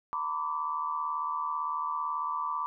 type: tone cluster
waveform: sine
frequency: 927 / 1005 / 1160 Hz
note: A#5 / B5 / D6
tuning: -10 / +30 / -22 cents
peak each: -38 / -34 / -32 dBFS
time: 0.13-2.66 s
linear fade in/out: 0 ms
effects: none